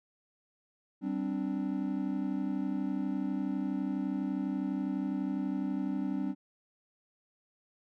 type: chord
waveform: triangle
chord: G suspended fourth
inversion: none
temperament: equal with one note detuned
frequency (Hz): 193.97 / 261.6 / 293.7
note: G3 / C4 / D4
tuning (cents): -18 / 0 / 0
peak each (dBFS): -33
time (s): 1.01-6.35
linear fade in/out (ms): 50
effects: none